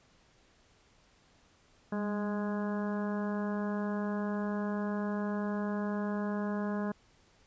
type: harmonic tone with a mistuned harmonic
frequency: 207.7 Hz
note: G#3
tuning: in tune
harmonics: 1 / 2 / 3 / 4 / 5 / 6 / 7 / 8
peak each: -32 / -40 / -41 / -46 / -44 / -50 / -49 / -48 dBFS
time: 1.92-6.92 s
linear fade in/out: 5 ms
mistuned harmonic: 1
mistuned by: -36 cents
effects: pink hiss -65 dBFS RMS until 7.46 s + resampled to 16000 Hz